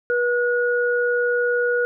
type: tone pair together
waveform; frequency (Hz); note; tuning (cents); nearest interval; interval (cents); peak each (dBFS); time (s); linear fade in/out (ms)
sine; 484.3 / 1451.3; B4 / F#6; -34 / -34; octave + perfect fifth; 1900; -19 / -22; 0.1-1.85; 0
effects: none